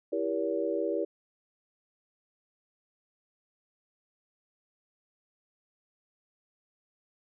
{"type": "chord", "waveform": "sine", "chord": "E diminished seventh", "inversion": "none", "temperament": "just", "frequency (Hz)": [329.6, 395.6, 474.7, 569.6], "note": ["E4", "G4", "Bb4", "Db5"], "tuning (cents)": [0, 16, 31, 47], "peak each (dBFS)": -33, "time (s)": [0.12, 1.05], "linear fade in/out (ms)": 10, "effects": []}